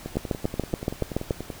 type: two click trains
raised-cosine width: 2 ms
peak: -18 / -10 dBFS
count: 16 / 9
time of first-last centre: 0.06-1.502 / 0.17-1.308 s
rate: 10.4 / 7.03 Hz
effects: pink hiss -44 dBFS RMS until 1.6 s